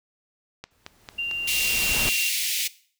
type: click train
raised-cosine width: 0.2 ms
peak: -19 dBFS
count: 4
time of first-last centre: 0.64-1.313 s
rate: 4.46 Hz
type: noise with exponential growth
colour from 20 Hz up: pink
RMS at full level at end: -27 dBFS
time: 0.71-2.09 s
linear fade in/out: 0 ms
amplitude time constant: 300 ms
type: tone with pitch glide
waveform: sine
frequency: 2781 to 2759 Hz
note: F7 to F7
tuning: -8 to -22 cents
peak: -24 dBFS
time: 1.18-2.3 s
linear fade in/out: 10 ms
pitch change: -14 cents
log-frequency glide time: 1.42-1.78 s
type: high-pass noise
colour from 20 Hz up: pink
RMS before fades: -26 dBFS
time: 1.47-2.68 s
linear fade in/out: 10 ms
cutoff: 2200 Hz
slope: 48 dB/octave
effects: noise-tail reverb RT60 0.5 s tail -19 dB re dry